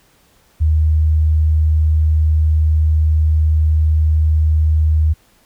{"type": "tone", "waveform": "sine", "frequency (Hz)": 77.8, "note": "D#2", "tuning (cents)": 0, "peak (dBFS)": -10, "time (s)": [0.6, 5.14], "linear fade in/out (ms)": 20, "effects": ["pink hiss -54 dBFS RMS until 5.45 s"]}